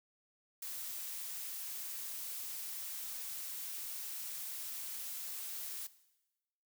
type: noise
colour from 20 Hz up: blue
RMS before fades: -43 dBFS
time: 0.62-5.87 s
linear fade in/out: 5 ms
effects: noise-tail reverb RT60 1.0 s tail -17 dB re dry